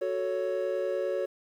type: chord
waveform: triangle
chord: F# minor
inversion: none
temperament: equal with one note detuned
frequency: 370 / 440 / 556.9 Hz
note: F#4 / A4 / C#5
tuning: 0 / 0 / +8 cents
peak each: -31 / -32 / -28 dBFS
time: 0.01-1.26 s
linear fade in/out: 10 ms
effects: 10-bit